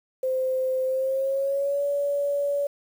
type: tone with pitch glide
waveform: sine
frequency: 519 to 569.3 Hz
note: C5 to C#5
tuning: -14 to +46 cents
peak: -22 dBFS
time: 0.23-2.67 s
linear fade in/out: 5 ms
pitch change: +160 cents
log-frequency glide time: 0.85-1.83 s
effects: 8-bit